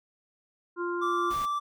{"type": "harmonic tone", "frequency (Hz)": 349.1, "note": "F4", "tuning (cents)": -1, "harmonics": [1, 3, 4], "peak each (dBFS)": [-30, -35, -36], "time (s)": [0.76, 1.34], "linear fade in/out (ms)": 50}
{"type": "tone", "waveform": "triangle", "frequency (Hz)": 1168, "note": "D6", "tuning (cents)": -10, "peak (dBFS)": -25, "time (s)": [1.01, 1.6], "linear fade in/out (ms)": 20}
{"type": "noise", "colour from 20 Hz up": "pink", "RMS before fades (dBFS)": -42, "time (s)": [1.3, 1.46], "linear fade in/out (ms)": 10}
{"effects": []}